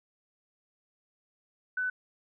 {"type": "tone", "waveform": "sine", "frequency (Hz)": 1500, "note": "F#6", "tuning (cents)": 23, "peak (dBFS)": -28, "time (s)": [1.77, 1.9], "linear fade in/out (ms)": 5, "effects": []}